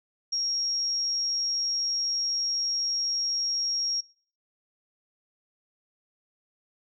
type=tone; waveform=sine; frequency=5588 Hz; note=F8; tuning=in tune; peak=-25 dBFS; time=0.32-4.01 s; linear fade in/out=10 ms; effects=noise-tail reverb RT60 0.5 s tail -25 dB re dry